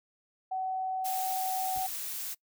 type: tone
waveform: sine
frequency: 754 Hz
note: F#5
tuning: 32 cents sharp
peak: -30 dBFS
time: 0.51-1.87 s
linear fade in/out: 10 ms
type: noise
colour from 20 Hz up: blue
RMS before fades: -37 dBFS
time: 1.04-2.35 s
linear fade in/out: 20 ms
type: noise with exponential decay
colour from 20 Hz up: brown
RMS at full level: -42 dBFS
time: 1.76-1.88 s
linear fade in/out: 1 ms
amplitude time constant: 26 ms
effects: noise-tail reverb RT60 0.1 s tail -23 dB re dry